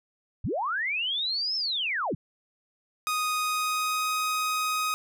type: linear two-way sweep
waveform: sine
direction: up then down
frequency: 50.1 to 5350 to 83.1 Hz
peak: -26 dBFS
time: 0.44-2.15 s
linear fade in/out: 5 ms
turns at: 1.56 s
type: tone with pitch glide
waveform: sawtooth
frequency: 1244.5 to 1254.6 Hz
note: D#6 to D#6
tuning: 0 to +14 cents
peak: -22 dBFS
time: 3.07-4.94 s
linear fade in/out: 0 ms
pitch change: +14 cents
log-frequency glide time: 3.35-4.09 s
effects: none